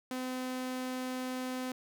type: tone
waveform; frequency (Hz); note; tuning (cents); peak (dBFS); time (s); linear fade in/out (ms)
sawtooth; 255.5; C4; -41; -31; 0.11-1.72; 2
effects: none